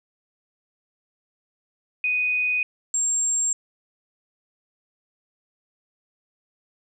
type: tone pair in turn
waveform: sine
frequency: 2489 / 7454 Hz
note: D#7 / A#8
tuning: 0 / -1 cents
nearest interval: octave + perfect fifth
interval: 1899 cents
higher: second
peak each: -20 dBFS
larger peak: neither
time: 2.04-2.63 / 2.94-3.53 s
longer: neither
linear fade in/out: 2 ms
effects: none